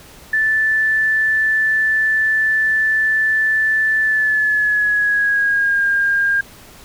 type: tone with pitch glide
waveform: sine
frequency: 1756 to 1610.3 Hz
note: A6 to G6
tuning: -4 to +46 cents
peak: -13 dBFS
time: 0.33-6.41 s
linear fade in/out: 5 ms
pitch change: -150 cents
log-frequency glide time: 4.01-5.85 s
effects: pink hiss -42 dBFS RMS until 6.84 s